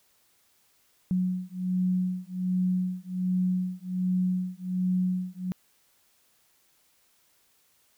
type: beating tone pair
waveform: sine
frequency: 182.5 / 183.8 Hz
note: F#3 / F#3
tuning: -24 / -11 cents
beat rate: 1.3 Hz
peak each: -28 dBFS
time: 1.11-5.52 s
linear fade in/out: 0 ms
effects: white hiss -66 dBFS RMS until 7.97 s